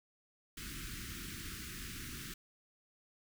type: band-stop noise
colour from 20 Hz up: pink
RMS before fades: -45 dBFS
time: 0.57-2.34 s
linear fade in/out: 5 ms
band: 360 to 1300 Hz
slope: 48 dB/octave
effects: none